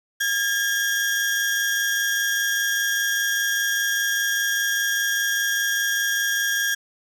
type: tone cluster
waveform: 35% pulse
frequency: 1625 / 1730 / 5700 Hz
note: G#6 / A6 / F8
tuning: -38 / -30 / +34 cents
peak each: -20 / -28 / -27 dBFS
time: 0.2-6.75 s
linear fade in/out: 10 ms
effects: none